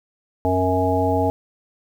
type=harmonic tone with a mistuned harmonic; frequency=92.5 Hz; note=F#2; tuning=in tune; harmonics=1 / 3 / 5 / 7 / 9; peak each=-23 / -23 / -23 / -23 / -23 dBFS; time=0.45-1.3 s; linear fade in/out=0 ms; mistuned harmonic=3; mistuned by=-27 cents; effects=8-bit